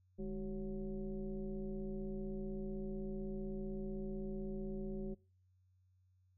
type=tone with frequency modulation; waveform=sine; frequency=202.9 Hz; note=G#3; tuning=40 cents flat; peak=-39 dBFS; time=0.18-5.15 s; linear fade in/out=20 ms; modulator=175 Hz; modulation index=1.3; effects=noise-tail reverb RT60 0.4 s tail -24 dB re dry + added 92 Hz sine -69 dBFS peak until 6.37 s